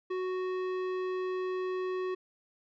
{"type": "tone with tanh clipping", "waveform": "sine", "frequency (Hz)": 370, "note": "F#4", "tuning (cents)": 0, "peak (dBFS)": -33, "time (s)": [0.1, 2.15], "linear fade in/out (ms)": 10, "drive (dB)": 15, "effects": []}